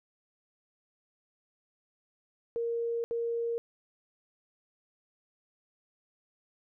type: tone bursts at uneven times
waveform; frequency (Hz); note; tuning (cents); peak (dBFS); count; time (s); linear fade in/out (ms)
sine; 466.2; A#4; 0; -29; 2; 2.56-3.04 / 3.11-3.58; 0
effects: none